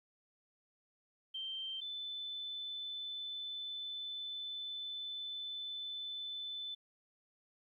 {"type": "tone pair in turn", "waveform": "sine", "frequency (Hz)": [3136, 3514], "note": ["G7", "A7"], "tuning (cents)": [0, -3], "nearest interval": "major second", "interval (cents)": 197, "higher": "second", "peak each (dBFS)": [-39, -40], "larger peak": "first", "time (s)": [[1.34, 1.81], [1.81, 6.75]], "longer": "second", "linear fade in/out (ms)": 10, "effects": ["13-bit"]}